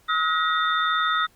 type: tone cluster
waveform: sine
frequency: 1276 / 1438 / 1901 / 3606 Hz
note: D#6 / F#6 / A#6 / A7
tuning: +43 / -50 / +33 / +42 cents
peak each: -22 / -27 / -29 / -28 dBFS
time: 0.08-1.27 s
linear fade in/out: 20 ms
effects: pink hiss -59 dBFS RMS until 1.35 s + Opus 48 kbps